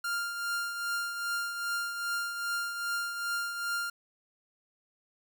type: tone with tremolo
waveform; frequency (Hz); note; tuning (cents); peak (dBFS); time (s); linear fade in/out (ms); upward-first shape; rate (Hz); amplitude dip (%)
45% pulse; 1398; F6; +1; -29; 0.04-3.9; 5; triangle; 2.5; 55
effects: none